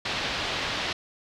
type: low-pass noise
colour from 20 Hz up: white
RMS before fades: -30 dBFS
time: 0.05-0.93 s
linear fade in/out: 5 ms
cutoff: 4200 Hz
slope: 24 dB/octave
effects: none